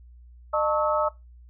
sine tone cluster, 609 / 887 / 1105 / 1291 Hz, D#5 / A5 / C#6 / E6, -37 / +14 / -6 / -37 cents, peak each -24 / -29 / -31 / -26 dBFS, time 0.53-1.09 s, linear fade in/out 10 ms, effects noise-tail reverb RT60 0.2 s tail -18 dB re dry + added 60 Hz sine -46 dBFS peak until 1.49 s

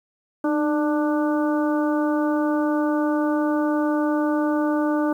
harmonic tone with a mistuned harmonic, 296.2 Hz, D4, 15 cents sharp, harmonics 1 / 2 / 3 / 4 / 5, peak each -20 / -26 / -30 / -32 / -34 dBFS, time 0.44-5.13 s, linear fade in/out 5 ms, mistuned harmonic 1, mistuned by +42 cents, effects 9-bit

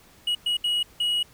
triangle tone bursts at uneven times, 2906 Hz, F#7, 32 cents flat, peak -20 dBFS, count 4, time 0.27-0.35 / 0.46-0.57 / 0.64-0.83 / 1-1.23 s, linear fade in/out 5 ms, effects pink hiss -54 dBFS RMS until 1.33 s

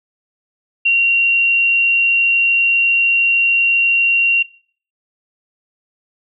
sine tone with frequency modulation, 2754 Hz, F7, 25 cents flat, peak -10 dBFS, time 0.85-4.43 s, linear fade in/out 10 ms, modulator 32.8 Hz, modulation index 0.34, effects noise-tail reverb RT60 0.5 s tail -23 dB re dry

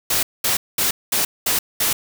white noise bursts, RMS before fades -19 dBFS, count 6, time 0.1-1.93 s, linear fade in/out 5 ms, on 130 ms, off 210 ms, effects none

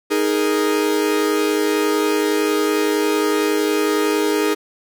45% pulse chord, D# suspended fourth, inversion none, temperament equal, 311.1 / 415.3 / 466.2 Hz, D#4 / G#4 / A#4, 0 / 0 / 0 cents, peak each -20 / -19 / -24 dBFS, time 0.1-4.55 s, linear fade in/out 20 ms, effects none

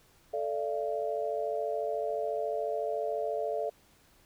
sine chord, D minor, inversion second, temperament equal with one note detuned, 440 / 587.3 / 681.3 Hz, A4 / D5 / F5, 0 / 0 / -43 cents, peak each -34 dBFS, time 0.33-3.7 s, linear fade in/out 10 ms, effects pink hiss -63 dBFS RMS until 4.25 s

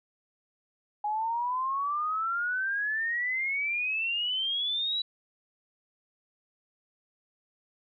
sine exponential sweep, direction up, 828 to 3951 Hz, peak -27 dBFS, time 1.04-5.02 s, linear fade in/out 5 ms, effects none

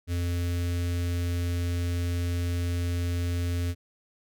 square tone with notch filter, 87.1 Hz, F2, 4 cents flat, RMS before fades -28 dBFS, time 0.07-3.75 s, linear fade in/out 50 ms, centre 890 Hz, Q 0.72, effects none

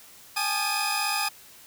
sawtooth tone cluster, 804 / 859 / 1220 / 2517 / 4991 Hz, G5 / A5 / D#6 / D#7 / D#8, +44 / -42 / -34 / +19 / +5 cents, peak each -28 dBFS, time 0.36-1.29 s, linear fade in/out 10 ms, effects white hiss -50 dBFS RMS until 1.66 s

